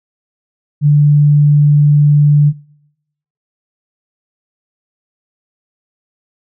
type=tone; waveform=sine; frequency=146.83 Hz; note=D3; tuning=in tune; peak=-5 dBFS; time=0.81-2.53 s; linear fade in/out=50 ms; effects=noise-tail reverb RT60 0.9 s tail -25 dB re dry